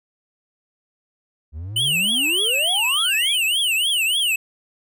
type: exponential sweep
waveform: triangle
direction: up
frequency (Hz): 71 to 2727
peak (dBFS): -26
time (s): 1.52-3.39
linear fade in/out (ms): 50
type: tone with vibrato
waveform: square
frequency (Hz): 2934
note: F#7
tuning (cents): -15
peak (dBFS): -18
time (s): 1.76-4.36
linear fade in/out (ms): 5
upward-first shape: triangle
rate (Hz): 3.4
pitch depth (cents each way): 260
effects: none